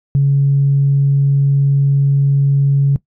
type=tone; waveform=sine; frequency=139.5 Hz; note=C#3; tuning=11 cents sharp; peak=-8 dBFS; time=0.15-2.96 s; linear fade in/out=0 ms; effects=noise-tail reverb RT60 0.1 s tail -19 dB re dry + tanh soft clip ceiling -4 dBFS